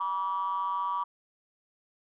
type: ring-modulated tone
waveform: triangle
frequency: 92.6 Hz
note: F#2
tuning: 2 cents sharp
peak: -22 dBFS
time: 0-1.04 s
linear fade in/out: 10 ms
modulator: 1060 Hz
effects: tanh soft clip ceiling -21 dBFS